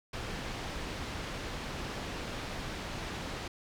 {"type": "low-pass noise", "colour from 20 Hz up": "pink", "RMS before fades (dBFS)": -39, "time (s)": [0.13, 3.48], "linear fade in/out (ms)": 5, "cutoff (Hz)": 4800, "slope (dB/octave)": 12, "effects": []}